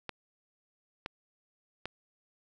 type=clicks; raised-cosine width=0.3 ms; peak=-20 dBFS; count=3; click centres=0.093 / 1.061 / 1.856 s; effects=none